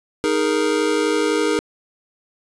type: chord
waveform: square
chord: D# suspended fourth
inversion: none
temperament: just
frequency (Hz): 311.1 / 414.8 / 466.7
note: D#4 / G#4 / A#4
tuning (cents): 0 / -2 / +2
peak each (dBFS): -22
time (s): 0.24-1.59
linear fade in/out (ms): 0
effects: resampled to 22050 Hz + 9-bit